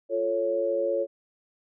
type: chord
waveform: sine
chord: F augmented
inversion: none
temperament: equal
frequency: 349.2 / 440 / 554.4 Hz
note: F4 / A4 / C#5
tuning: 0 / 0 / 0 cents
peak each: -31 / -30 / -25 dBFS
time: 0.09-1.07 s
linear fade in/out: 50 ms
effects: none